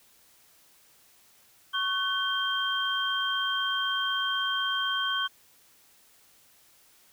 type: tone cluster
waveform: sine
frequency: 1109 / 1514 / 3174 Hz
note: C#6 / F#6 / G7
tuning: 0 / +39 / +21 cents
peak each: -32 / -30 / -29 dBFS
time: 1.73-5.28 s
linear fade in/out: 20 ms
effects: white hiss -60 dBFS RMS until 7.12 s